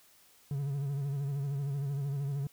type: tone with vibrato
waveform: triangle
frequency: 140.1 Hz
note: C#3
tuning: 19 cents sharp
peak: -29 dBFS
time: 0.51-2.47 s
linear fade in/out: 2 ms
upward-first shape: sine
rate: 13 Hz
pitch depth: 62 cents each way
effects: white hiss -62 dBFS RMS until 2.52 s